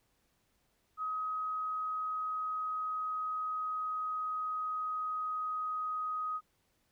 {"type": "tone with pitch glide", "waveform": "sine", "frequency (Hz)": [1265, 1254.1], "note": ["D#6", "D#6"], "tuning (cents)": [28, 13], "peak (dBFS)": -33, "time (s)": [0.97, 6.41], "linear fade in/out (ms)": 50, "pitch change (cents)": -15, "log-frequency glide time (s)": [1.14, 6.1], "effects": ["pink hiss -75 dBFS RMS until 6.91 s"]}